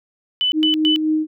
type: tone bursts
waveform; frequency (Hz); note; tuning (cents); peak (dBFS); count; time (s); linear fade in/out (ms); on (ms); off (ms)
sine; 2997; F#7; +22; -15; 3; 0.41-0.96; 0; 110; 110
type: tone with tremolo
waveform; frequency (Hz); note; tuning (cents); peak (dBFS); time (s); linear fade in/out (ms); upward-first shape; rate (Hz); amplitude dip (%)
sine; 311.1; D#4; 0; -14; 0.53-1.27; 50; sine; 3.8; 40
effects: none